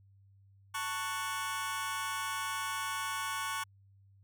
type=chord; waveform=sawtooth; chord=F# minor; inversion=first; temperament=just; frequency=888 / 1110 / 1480 Hz; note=A5 / C#6 / F#6; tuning=+16 / +2 / 0 cents; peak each=-37 / -33 / -36 dBFS; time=0.74-3.64 s; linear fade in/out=10 ms; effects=added 98 Hz sine -59 dBFS peak until 4.23 s